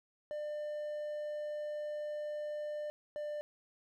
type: tone pair in turn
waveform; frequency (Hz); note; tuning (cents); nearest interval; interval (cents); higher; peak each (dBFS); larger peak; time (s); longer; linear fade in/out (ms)
triangle; 598 / 595.3; D5 / D5; +31 / +23; unison; 8; first; -35 / -35; neither; 0.31-2.9 / 3.16-3.41; first; 0
effects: none